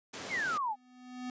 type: high-pass noise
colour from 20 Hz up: pink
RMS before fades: -42 dBFS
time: 0.13-0.58 s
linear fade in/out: 10 ms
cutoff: 210 Hz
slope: 12 dB/octave
type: exponential sweep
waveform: sine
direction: down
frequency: 2286 to 783 Hz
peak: -30 dBFS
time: 0.29-0.76 s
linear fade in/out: 50 ms
type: tone with exponential growth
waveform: square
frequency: 250.6 Hz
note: B3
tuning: 25 cents sharp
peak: -36 dBFS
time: 0.56-1.3 s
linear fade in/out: 2 ms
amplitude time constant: 160 ms
effects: resampled to 16000 Hz